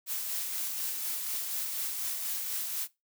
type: noise with tremolo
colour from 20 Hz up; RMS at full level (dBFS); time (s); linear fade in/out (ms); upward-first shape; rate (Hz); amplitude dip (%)
blue; -33; 0.06-2.88; 50; sine; 4.1; 30
effects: noise-tail reverb RT60 0.2 s tail -19 dB re dry